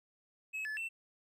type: tone with pitch steps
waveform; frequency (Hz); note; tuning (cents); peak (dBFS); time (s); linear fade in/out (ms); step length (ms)
triangle; 2574 / 1728 / 2685; E7 / A6 / E7; -42 / -32 / +31; -35; 0.53-0.89; 20; 120
effects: none